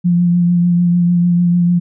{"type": "tone with vibrato", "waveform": "sine", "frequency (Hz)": 174.61, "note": "F3", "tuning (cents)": 0, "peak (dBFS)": -9, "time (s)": [0.04, 1.8], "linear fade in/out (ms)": 20, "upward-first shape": "triangle", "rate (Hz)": 6.7, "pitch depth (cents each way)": 25, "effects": []}